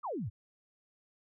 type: exponential sweep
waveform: sine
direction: down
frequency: 1300 to 83 Hz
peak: -34 dBFS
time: 0.03-0.3 s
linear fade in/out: 20 ms
effects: none